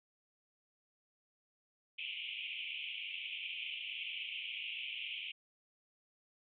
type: band-pass noise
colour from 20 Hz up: white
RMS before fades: -43 dBFS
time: 1.98-5.32 s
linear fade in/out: 10 ms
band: 2300 to 3200 Hz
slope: 96 dB/octave
effects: none